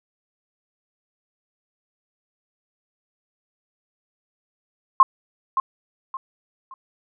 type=tone with echo; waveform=sine; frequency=1063 Hz; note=C6; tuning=27 cents sharp; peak=-7 dBFS; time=5-5.03 s; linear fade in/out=2 ms; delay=570 ms; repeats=3; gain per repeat=-10 dB; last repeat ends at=6.74 s; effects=none